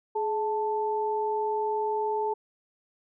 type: tone pair together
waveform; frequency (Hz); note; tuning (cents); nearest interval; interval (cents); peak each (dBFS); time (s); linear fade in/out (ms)
sine; 423.1 / 880; G#4 / A5; +32 / 0; octave + minor second; 1268; -28; 0.15-2.34; 10
effects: none